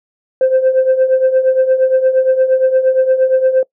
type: tone with tremolo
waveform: sine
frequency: 521 Hz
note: C5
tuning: 7 cents flat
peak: -4 dBFS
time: 0.41-3.63 s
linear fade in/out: 2 ms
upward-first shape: triangle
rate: 8.6 Hz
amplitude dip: 80%
effects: noise-tail reverb RT60 0.1 s tail -22 dB re dry + tanh soft clip ceiling -5 dBFS